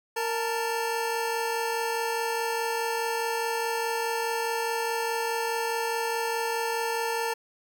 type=tone pair together; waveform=25% pulse; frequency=462.4 / 880 Hz; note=A#4 / A5; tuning=-14 / 0 cents; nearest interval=major seventh; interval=1114 cents; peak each=-25 / -27 dBFS; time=0.16-7.34 s; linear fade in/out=10 ms; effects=none